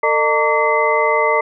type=tone cluster; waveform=sine; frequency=451.4 / 606 / 910 / 1146 / 2048 Hz; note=A4 / D#5 / A#5 / D6 / C7; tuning=+44 / -46 / -42 / -43 / -38 cents; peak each=-19 dBFS; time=0.03-1.41 s; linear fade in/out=5 ms; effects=none